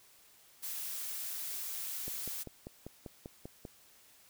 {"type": "noise", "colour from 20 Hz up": "blue", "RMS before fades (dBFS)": -40, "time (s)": [0.62, 2.44], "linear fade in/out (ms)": 20}
{"type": "click train", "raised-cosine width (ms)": 2, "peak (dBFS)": -30, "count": 9, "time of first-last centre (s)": [2.08, 3.652], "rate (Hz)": 5.09}
{"effects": ["white hiss -62 dBFS RMS until 4.29 s"]}